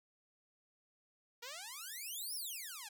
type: exponential two-way sweep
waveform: 5% pulse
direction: up then down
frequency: 456.4 to 5588 to 781 Hz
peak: -34 dBFS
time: 1.42-2.89 s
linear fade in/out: 10 ms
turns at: 2.35 s
effects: none